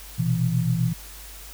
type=tone cluster; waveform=sine; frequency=120.9 / 128.5 / 166.5 Hz; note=B2 / C3 / E3; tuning=-36 / -31 / +18 cents; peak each=-24 / -26 / -23 dBFS; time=0.18-0.94 s; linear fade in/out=20 ms; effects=added 50 Hz sine -42 dBFS peak until 1.53 s + white hiss -43 dBFS RMS until 1.53 s